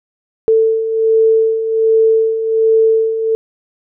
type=beating tone pair; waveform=sine; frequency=444.3 / 445.6 Hz; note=A4 / A4; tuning=+17 / +22 cents; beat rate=1.3 Hz; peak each=-17 / -10 dBFS; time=0.48-3.35 s; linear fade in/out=0 ms; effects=none